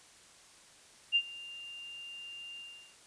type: tone with ADSR envelope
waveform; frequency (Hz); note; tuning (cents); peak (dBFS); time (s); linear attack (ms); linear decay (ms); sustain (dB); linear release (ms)
sine; 2794; F7; 0; -22; 1.12-2.96; 36; 61; -21; 390
effects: white hiss -58 dBFS RMS until 3.06 s + resampled to 22050 Hz